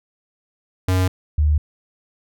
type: tone pair in turn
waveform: square / sine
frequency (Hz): 92.5 / 75.18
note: F#2 / D2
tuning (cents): 0 / +41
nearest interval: major third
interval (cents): 359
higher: first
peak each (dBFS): -16 / -13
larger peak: second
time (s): 0.88-1.08 / 1.38-1.58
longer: neither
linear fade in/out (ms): 5
effects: none